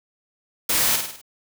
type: noise with echo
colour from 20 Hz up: white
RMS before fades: -21 dBFS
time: 0.69-0.96 s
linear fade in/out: 5 ms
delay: 51 ms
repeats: 5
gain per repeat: -5 dB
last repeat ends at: 1.215 s
effects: none

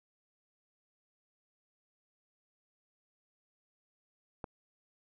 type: click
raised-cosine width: 1 ms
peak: -25 dBFS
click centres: 4.442 s
effects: none

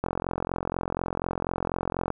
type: click train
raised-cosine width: 1 ms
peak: -13 dBFS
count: 92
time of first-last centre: 0.04-2.103 s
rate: 44.1 Hz
effects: none

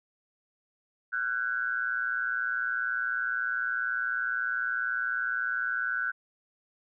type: tone with amplitude modulation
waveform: sine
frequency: 1501 Hz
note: F#6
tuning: 24 cents sharp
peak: -23 dBFS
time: 1.12-6.12 s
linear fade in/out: 20 ms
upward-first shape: sine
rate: 120 Hz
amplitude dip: 100%
effects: none

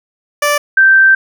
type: tone pair in turn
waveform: 15% pulse / sine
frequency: 585 / 1561.8 Hz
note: D5 / G6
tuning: -7 / -7 cents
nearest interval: octave + perfect fourth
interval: 1700 cents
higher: second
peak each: -4 dBFS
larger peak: neither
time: 0.42-0.58 / 0.77-1.15 s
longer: second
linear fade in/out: 5 ms
effects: none

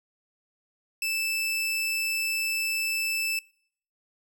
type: tone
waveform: sawtooth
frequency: 2637 Hz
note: E7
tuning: in tune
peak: -23 dBFS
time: 1.02-3.39 s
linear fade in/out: 2 ms
effects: noise-tail reverb RT60 0.6 s tail -24 dB re dry

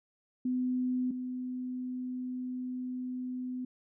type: tone pair in turn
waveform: sine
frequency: 252.5 / 252.5 Hz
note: B3 / B3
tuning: +39 / +39 cents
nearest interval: unison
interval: 0 cents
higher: neither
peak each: -28 / -34 dBFS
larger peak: first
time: 0.45-1.11 / 1.11-3.65 s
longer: second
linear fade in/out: 5 ms
effects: none

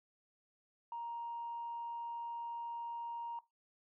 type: tone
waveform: sine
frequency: 937 Hz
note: A#5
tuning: 9 cents sharp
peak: -39 dBFS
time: 0.92-3.39 s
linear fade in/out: 2 ms
effects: noise-tail reverb RT60 0.2 s tail -18 dB re dry + tanh soft clip ceiling -35 dBFS

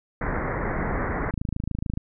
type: low-pass noise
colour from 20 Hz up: pink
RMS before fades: -27 dBFS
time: 0.21-1.31 s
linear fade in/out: 5 ms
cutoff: 2100 Hz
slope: 96 dB/octave
type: click train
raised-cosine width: 5 ms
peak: -15 dBFS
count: 18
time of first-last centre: 1.34-1.974 s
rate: 26.8 Hz
effects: none

